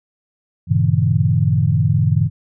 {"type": "chord", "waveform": "sine", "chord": "G diminished seventh", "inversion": "none", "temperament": "equal with one note detuned", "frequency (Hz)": [98, 116.54, 138.59, 161.14], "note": ["G2", "Bb2", "Db3", "Fb3"], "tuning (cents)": [0, 0, 0, -39], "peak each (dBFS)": -18, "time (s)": [0.67, 2.3], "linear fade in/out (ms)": 50, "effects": []}